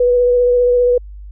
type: tone with vibrato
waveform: sine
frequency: 490.6 Hz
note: B4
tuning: 12 cents flat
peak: -9 dBFS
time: 0-0.98 s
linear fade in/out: 5 ms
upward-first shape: sine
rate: 15 Hz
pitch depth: 15 cents each way
effects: added 50 Hz sine -30 dBFS peak until 1.31 s